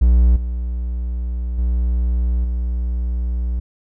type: tone with level steps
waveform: triangle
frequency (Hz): 60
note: B1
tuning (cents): -49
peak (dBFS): -7 / -18 / -13 / -16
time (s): 0.01-3.6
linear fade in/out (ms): 10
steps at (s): 0.36 / 1.58 / 2.44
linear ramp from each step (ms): 5
effects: none